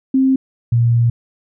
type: tone pair in turn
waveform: sine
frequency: 264.7 / 117.91 Hz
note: C4 / A#2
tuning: +20 / +20 cents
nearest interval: octave + major second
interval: 1400 cents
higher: first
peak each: -10 dBFS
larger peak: neither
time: 0.14-0.36 / 0.72-1.1 s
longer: second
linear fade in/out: 5 ms
effects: none